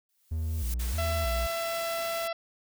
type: noise with exponential growth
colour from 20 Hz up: blue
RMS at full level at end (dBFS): -36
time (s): 0.09-0.74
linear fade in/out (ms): 2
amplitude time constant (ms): 140
type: tone with vibrato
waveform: triangle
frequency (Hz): 69.3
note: C#2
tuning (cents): 0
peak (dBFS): -26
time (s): 0.31-1.47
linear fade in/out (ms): 10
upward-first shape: square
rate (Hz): 1.6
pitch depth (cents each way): 250
type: noise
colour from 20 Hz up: white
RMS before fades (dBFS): -40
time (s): 0.79-2.28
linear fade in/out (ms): 10
type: harmonic tone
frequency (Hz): 669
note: E5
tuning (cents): +25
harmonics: 1 / 2 / 3 / 4 / 5 / 6 / 7 / 8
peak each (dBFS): -31 / -37 / -41 / -43 / -45 / -47 / -48 / -49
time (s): 0.98-2.33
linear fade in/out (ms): 5
effects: none